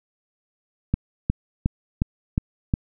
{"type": "click train", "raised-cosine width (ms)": 5, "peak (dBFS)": -7, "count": 6, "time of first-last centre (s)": [0.94, 2.739], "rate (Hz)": 2.78, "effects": []}